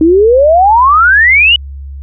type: exponential sweep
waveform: sine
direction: up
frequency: 308 to 2990 Hz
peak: -3 dBFS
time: 0.01-1.56 s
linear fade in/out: 2 ms
effects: added 69 Hz sine -22 dBFS peak until 2.02 s